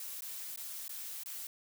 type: noise with dropouts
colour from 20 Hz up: blue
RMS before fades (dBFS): -43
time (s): 0-1.47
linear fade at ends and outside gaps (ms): 2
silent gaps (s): 0.208-0.22 / 0.561-0.574 / 0.881-0.893 / 1.235-1.259
effects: none